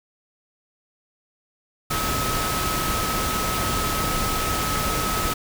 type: tone in noise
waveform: sine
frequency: 1284 Hz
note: E6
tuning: 46 cents flat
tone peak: -27 dBFS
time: 1.9-5.34 s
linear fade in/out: 10 ms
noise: pink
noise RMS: -25 dBFS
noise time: 1.9-5.34 s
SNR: -5 dB
effects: none